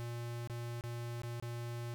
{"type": "tone with dropouts", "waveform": "square", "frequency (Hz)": 118.7, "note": "A#2", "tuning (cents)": 32, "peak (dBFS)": -40, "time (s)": [0, 1.94], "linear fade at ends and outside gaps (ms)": 0, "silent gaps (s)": [[0.474, 0.498], [0.809, 0.838], [1.218, 1.234], [1.399, 1.425]], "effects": []}